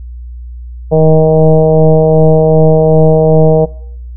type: tone with frequency modulation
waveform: sine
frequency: 315.3 Hz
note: D#4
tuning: 23 cents sharp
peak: -3 dBFS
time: 0.91-3.66 s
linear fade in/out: 20 ms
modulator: 157 Hz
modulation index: 2.1
effects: noise-tail reverb RT60 0.7 s tail -22 dB re dry + added 60 Hz sine -23 dBFS peak until 4.16 s